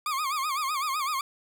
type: tone with vibrato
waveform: 40% pulse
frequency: 1152 Hz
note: D6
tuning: 34 cents flat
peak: -26 dBFS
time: 0.06-1.21 s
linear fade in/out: 2 ms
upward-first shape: sine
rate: 7.9 Hz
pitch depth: 150 cents each way
effects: none